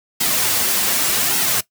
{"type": "noise with flanger", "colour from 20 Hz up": "white", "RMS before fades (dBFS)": -18, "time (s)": [0.2, 1.61], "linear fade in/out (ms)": 10, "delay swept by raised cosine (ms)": [1.7, 7.2], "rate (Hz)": 0.86, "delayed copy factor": -0.65, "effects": ["noise-tail reverb RT60 0.1 s tail -18 dB re dry", "high-pass 100 Hz 12 dB/octave"]}